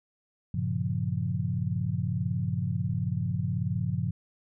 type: chord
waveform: sine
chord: G half-diminished seventh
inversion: none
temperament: equal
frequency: 98 / 116.54 / 138.59 / 174.61 Hz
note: G2 / Bb2 / Db3 / F3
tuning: 0 / 0 / 0 / 0 cents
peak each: -32 dBFS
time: 0.54-4.11 s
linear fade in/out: 5 ms
effects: none

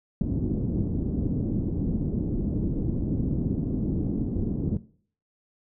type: low-pass noise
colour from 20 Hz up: white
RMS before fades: -27 dBFS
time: 0.21-4.77 s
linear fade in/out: 2 ms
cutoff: 290 Hz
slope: 24 dB/octave
effects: noise-tail reverb RT60 0.5 s tail -18 dB re dry

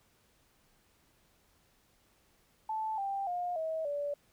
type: tone with pitch steps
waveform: sine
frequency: 875 / 788.6 / 710.7 / 640.5 / 577.3 Hz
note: A5 / G5 / F5 / E5 / D5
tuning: -10 / +10 / +30 / -50 / -30 cents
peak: -32 dBFS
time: 2.69-4.14 s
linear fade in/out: 5 ms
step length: 290 ms
effects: pink hiss -69 dBFS RMS until 4.32 s

